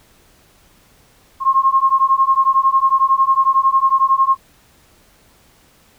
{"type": "beating tone pair", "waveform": "sine", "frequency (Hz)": [1067, 1078], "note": ["C6", "C#6"], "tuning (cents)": [34, -49], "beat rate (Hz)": 11, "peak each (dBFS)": -14, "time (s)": [1.4, 4.37], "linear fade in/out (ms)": 50, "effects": ["pink hiss -52 dBFS RMS until 5.98 s"]}